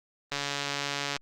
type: click train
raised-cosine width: 0.2 ms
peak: -13 dBFS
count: 121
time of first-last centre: 0.32-1.165 s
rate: 142 Hz
effects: Opus 32 kbps